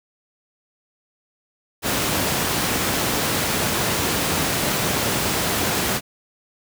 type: high-pass noise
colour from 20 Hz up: pink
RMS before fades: -22 dBFS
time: 1.82-6.01 s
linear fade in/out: 50 ms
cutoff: 100 Hz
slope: 12 dB/octave
effects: none